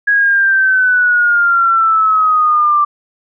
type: exponential sweep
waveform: sine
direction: down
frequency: 1661.2 to 1174.7 Hz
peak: -8 dBFS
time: 0.07-2.85 s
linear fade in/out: 10 ms
effects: none